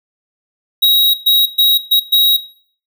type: tone bursts at uneven times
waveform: square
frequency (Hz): 3818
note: A#7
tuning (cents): +41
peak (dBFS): -8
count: 5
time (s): 0.82-1.14 / 1.26-1.46 / 1.58-1.78 / 1.91-2 / 2.12-2.37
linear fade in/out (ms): 10
effects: noise-tail reverb RT60 0.5 s tail -19 dB re dry